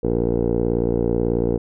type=tone with low-pass filter; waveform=10% pulse; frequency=58.27 Hz; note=A#1; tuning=in tune; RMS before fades=-20 dBFS; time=0.03-1.58 s; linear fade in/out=10 ms; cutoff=480 Hz; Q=6.3; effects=none